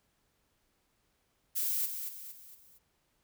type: noise with echo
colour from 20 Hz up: violet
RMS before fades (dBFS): -32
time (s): 1.55-1.87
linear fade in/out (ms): 20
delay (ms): 230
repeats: 4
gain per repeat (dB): -7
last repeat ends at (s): 2.79
effects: pink hiss -75 dBFS RMS until 3.23 s